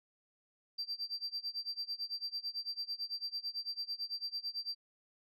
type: tone with tremolo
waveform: sine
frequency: 4699 Hz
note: D8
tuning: in tune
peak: -33 dBFS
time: 0.78-4.75 s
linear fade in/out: 10 ms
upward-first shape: sine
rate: 9 Hz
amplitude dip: 95%
effects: tanh soft clip ceiling -32 dBFS